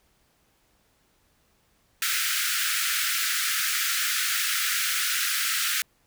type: high-pass noise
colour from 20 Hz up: pink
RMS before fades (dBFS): -26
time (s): 2.02-5.82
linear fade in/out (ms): 2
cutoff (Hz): 1300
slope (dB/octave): 96
effects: pink hiss -66 dBFS RMS until 6.06 s